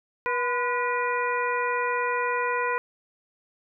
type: harmonic tone with a mistuned harmonic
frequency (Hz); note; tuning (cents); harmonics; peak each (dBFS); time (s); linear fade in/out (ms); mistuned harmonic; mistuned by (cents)
485; B4; -31; 1 / 2 / 3 / 4 / 5; -29 / -27 / -31 / -32 / -34; 0.26-2.78; 0; 2; +59
effects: none